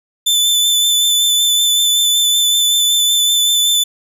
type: tone with vibrato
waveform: sawtooth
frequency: 3520 Hz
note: A7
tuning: in tune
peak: -8 dBFS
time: 0.26-3.84 s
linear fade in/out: 10 ms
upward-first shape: sine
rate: 5.3 Hz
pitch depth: 18 cents each way
effects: none